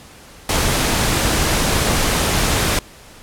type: noise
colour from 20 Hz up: pink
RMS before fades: -17 dBFS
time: 0.49-2.79 s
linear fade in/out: 2 ms
effects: pink hiss -42 dBFS RMS until 3.22 s + low-pass 12000 Hz 12 dB/octave